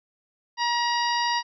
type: harmonic tone with a mistuned harmonic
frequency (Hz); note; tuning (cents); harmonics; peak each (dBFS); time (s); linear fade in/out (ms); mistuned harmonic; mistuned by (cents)
953; A#5; +38; 1 / 2 / 3 / 4 / 5 / 6; -24 / -29 / -34 / -35 / -31 / -35; 0.57-1.43; 50; 6; -35
effects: none